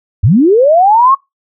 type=linear sweep; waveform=sine; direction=up; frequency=77.78 to 1112 Hz; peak=-4 dBFS; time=0.23-1.15 s; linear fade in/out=10 ms; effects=noise-tail reverb RT60 0.2 s tail -23 dB re dry